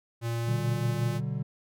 square tone with pitch glide, 116.54 to 117.76 Hz, A#2 to A#2, 0 to +18 cents, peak -29 dBFS, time 0.21-1.21 s, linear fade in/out 50 ms, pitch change +18 cents, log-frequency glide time 0.4-0.54 s
triangle chord, G major, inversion first, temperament equal with one note detuned, 123.47 / 146.83 / 190.97 Hz, B2 / D3 / G3, 0 / 0 / -45 cents, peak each -31 / -30 / -34 dBFS, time 0.47-1.43 s, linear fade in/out 10 ms
effects none

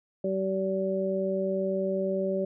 harmonic tone, 191.6 Hz, G3, 39 cents flat, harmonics 1 / 2 / 3, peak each -31 / -30 / -29 dBFS, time 0.24-2.45 s, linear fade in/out 5 ms, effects none

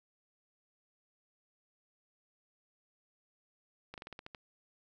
slowing click train, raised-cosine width 0.3 ms, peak -29 dBFS, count 8, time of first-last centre 3.94-4.348 s, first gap 38 ms, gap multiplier 1.14, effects none

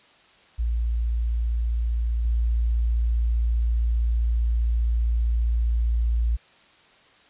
sine tone with level steps, 57.6 Hz, A#1, 20 cents flat, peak -21 / -19 dBFS, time 0.58-6.37 s, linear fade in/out 20 ms, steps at 2.25 s, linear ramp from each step 2 ms, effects white hiss -55 dBFS RMS until 7.29 s + resampled to 8000 Hz

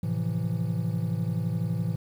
triangle chord, F major seventh, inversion first, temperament equal with one note detuned, 110 / 130.81 / 164.81 / 176.64 Hz, A2 / C3 / E3 / F3, 0 / 0 / 0 / +20 cents, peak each -28 / -32 / -27 / -33 dBFS, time 0.03-1.96 s, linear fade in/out 5 ms, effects 9-bit

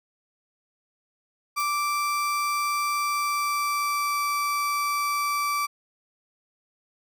35% pulse tone with pitch glide, 1171 to 1162.2 Hz, D6 to D6, -5 to -18 cents, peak -22 dBFS, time 1.56-5.67 s, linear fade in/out 20 ms, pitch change -13 cents, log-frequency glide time 2.92-4.25 s
violet noise with exponential decay, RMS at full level -32 dBFS, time 1.6-1.69 s, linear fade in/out 0 ms, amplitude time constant 19 ms
effects none

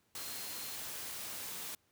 sine tone in noise, 4186 Hz, C8, in tune, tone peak -51 dBFS, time 0.16-0.76 s, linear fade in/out 2 ms, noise white, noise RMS -43 dBFS, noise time 0.15-1.75 s, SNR -11 dB, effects pink hiss -74 dBFS RMS until 1.91 s + high-pass 60 Hz 12 dB/octave

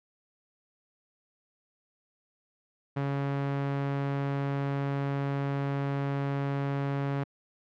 sawtooth tone, 139.6 Hz, C#3, 13 cents sharp, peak -24 dBFS, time 2.96-7.24 s, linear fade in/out 10 ms, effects low-pass 2000 Hz 12 dB/octave

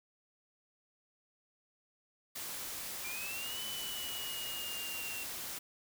white noise, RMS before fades -42 dBFS, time 2.35-5.59 s, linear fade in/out 10 ms
triangle linear two-way sweep, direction up then down, 2349 to 3009 to 2733 Hz, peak -40 dBFS, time 3.04-5.24 s, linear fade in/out 10 ms, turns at 3.61 s
effects none

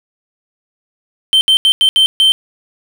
triangle tone bursts at uneven times, 3112 Hz, G7, 13 cents flat, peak -5 dBFS, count 6, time 1.33-1.41 / 1.48-1.57 / 1.65-1.72 / 1.81-1.89 / 1.96-2.06 / 2.2-2.32 s, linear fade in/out 0 ms, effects 7-bit

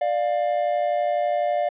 triangle tone pair together, 592 / 704 Hz, D5 / F5, +14 / +14 cents, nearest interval minor third, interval 300 cents, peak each -21 dBFS, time 0.01-1.69 s, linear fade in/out 5 ms, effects resampled to 8000 Hz

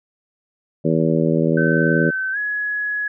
harmonic tone, 80.8 Hz, E2, 34 cents flat, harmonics 2 / 3 / 4 / 5 / 6 / 7, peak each -19 / -21 / -22 / -23 / -24 / -24 dBFS, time 0.84-2.11 s, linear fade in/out 20 ms
sine tone with pitch glide, 1534 to 1682.5 Hz, G6 to G#6, -38 to +22 cents, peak -20 dBFS, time 1.57-3.08 s, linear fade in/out 5 ms, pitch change +160 cents, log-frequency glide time 2.32-2.37 s
effects none

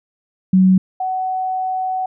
sine tone pair in turn, 187.2 / 748.8 Hz, F#3 / F#5, +20 / +20 cents, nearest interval 2 octaves, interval 2400 cents, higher second, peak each -8 / -18 dBFS, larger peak first, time 0.53-0.78 / 1-2.06 s, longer second, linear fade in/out 5 ms, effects none

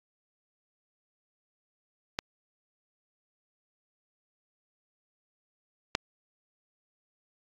clicks, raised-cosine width 0.2 ms, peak -11 / -7 dBFS, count 2, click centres 2.189 / 5.951 s, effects low-pass 7000 Hz 12 dB/octave + AAC 32 kbps

